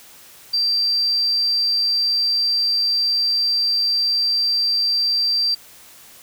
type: tone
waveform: sine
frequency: 4699 Hz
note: D8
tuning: in tune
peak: -16 dBFS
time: 0.53-5.55 s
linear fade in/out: 10 ms
effects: white hiss -45 dBFS RMS until 6.22 s